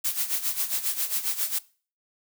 blue noise with tremolo, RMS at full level -25 dBFS, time 0.04-1.59 s, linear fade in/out 10 ms, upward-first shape sine, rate 7.4 Hz, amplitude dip 75%, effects noise-tail reverb RT60 0.4 s tail -21 dB re dry

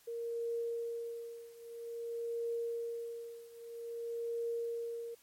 sine tone with tremolo, 466.2 Hz, A#4, in tune, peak -33 dBFS, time 0.07-5.15 s, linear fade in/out 10 ms, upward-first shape triangle, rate 0.51 Hz, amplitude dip 90%, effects white hiss -65 dBFS RMS until 5.22 s + MP3 64 kbps

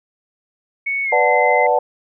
sine tone with pitch glide, 2217 to 2057 Hz, C#7 to C7, 0 to -30 cents, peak -18 dBFS, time 0.86-1.67 s, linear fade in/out 10 ms, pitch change -130 cents, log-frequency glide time 1.04-1.15 s
sine chord, B minor seventh, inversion none, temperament equal, 493.9 / 587.3 / 740 / 880 Hz, B4 / D5 / F#5 / A5, 0 / 0 / 0 / 0 cents, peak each -18 dBFS, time 1.12-1.79 s, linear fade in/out 5 ms
effects none

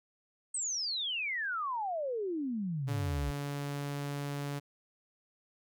sine exponential sweep, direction down, 8480 to 58.27 Hz, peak -32 dBFS, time 0.54-3.31 s, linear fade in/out 5 ms
sawtooth tone, 142.8 Hz, D3, 48 cents flat, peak -31 dBFS, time 2.87-4.6 s, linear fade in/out 20 ms
effects none

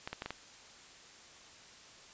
clicks, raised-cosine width 0.3 ms, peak -22 dBFS, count 5, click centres 0.075 / 0.13 / 0.221 / 0.26 / 0.306 s, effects white hiss -55 dBFS RMS until 2.13 s + resampled to 16000 Hz

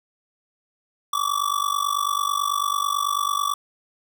square tone with amplitude modulation, 1152 Hz, D6, 34 cents flat, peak -18 dBFS, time 1.13-3.54 s, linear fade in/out 5 ms, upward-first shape sine, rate 49.1 Hz, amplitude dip 90%, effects none

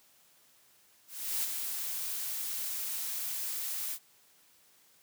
blue noise with ADSR envelope, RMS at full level -31 dBFS, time 1.07-3.99 s, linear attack 360 ms, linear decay 26 ms, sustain -5 dB, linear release 66 ms, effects white hiss -64 dBFS RMS until 5.02 s + high-pass 80 Hz 12 dB/octave

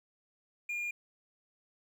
triangle tone, 2416 Hz, D7, 48 cents sharp, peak -32 dBFS, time 0.69-0.91 s, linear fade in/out 5 ms, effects 12-bit

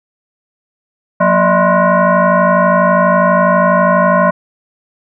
sine tone with frequency modulation, 233.1 Hz, A#3, in tune, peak -7 dBFS, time 1.2-4.31 s, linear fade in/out 10 ms, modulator 414 Hz, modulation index 2.8, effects none

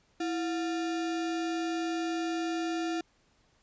sine tone with sample-and-hold, 330.4 Hz, E4, 4 cents sharp, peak -29 dBFS, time 0.2-3.01 s, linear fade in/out 5 ms, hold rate 1050 Hz, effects pink hiss -68 dBFS RMS until 3.62 s + resampled to 16000 Hz

